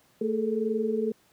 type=tone cluster; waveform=sine; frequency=223.1 / 423.8 / 445.6 Hz; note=A3 / G#4 / A4; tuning=+24 / +35 / +22 cents; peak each=-29 dBFS; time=0.21-1.12 s; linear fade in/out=5 ms; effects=pink hiss -63 dBFS RMS until 1.32 s + high-pass 100 Hz 12 dB/octave